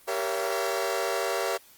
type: chord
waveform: sawtooth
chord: G diminished seventh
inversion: none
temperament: just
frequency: 392 / 470.4 / 564.5 / 677.4 Hz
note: G4 / Bb4 / Db5 / Fb5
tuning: 0 / +16 / +31 / +47 cents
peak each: -28 dBFS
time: 0.07-1.58 s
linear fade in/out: 20 ms
effects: white hiss -55 dBFS RMS until 1.77 s + Opus 24 kbps